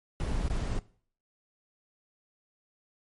brown noise with dropouts, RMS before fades -30 dBFS, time 0.2-0.79 s, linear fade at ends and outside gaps 1 ms, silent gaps 0.481-0.499 s, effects noise-tail reverb RT60 0.5 s tail -20 dB re dry + MP3 48 kbps

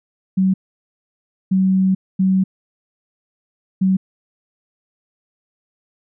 sine tone bursts at uneven times, 189.2 Hz, F#3, 39 cents sharp, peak -12 dBFS, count 4, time 0.37-0.54 / 1.51-1.95 / 2.19-2.44 / 3.81-3.97 s, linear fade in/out 10 ms, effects none

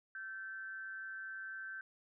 sine tone with amplitude modulation, 1549 Hz, G6, 21 cents flat, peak -40 dBFS, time 0.15-1.81 s, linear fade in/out 2 ms, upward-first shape sine, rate 196 Hz, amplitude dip 55%, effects none

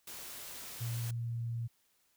white noise, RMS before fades -46 dBFS, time 0.07-1.11 s, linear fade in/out 5 ms
sine tone with pitch glide, 117.7 to 116.75 Hz, A#2 to A#2, +17 to +3 cents, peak -34 dBFS, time 0.8-1.68 s, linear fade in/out 20 ms, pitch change -14 cents, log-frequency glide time 0.92-1.49 s
effects white hiss -73 dBFS RMS until 2.16 s

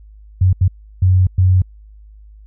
sine tone bursts at uneven times, 92.5 Hz, F#2, in tune, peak -8 dBFS, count 4, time 0.41-0.53 / 0.61-0.68 / 1.02-1.27 / 1.38-1.62 s, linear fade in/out 5 ms, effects added 52 Hz sine -38 dBFS peak until 2.46 s

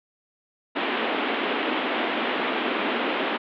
pink band-pass noise, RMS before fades -26 dBFS, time 0.75-3.38 s, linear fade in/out 20 ms, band 230 to 3400 Hz, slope 48 dB/octave, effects none

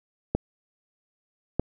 clicks, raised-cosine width 2 ms, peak -9 dBFS, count 2, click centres 0.35 / 1.596 s, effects none

